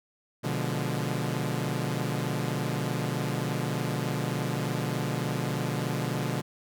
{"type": "chord", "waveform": "sawtooth", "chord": "B diminished seventh", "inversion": "none", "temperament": "equal", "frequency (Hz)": [123.47, 146.83, 174.61, 207.7], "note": ["B2", "D3", "F3", "Ab3"], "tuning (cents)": [0, 0, 0, 0], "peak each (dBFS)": [-28, -28, -31, -33], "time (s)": [0.43, 6.42], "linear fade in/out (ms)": 20, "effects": []}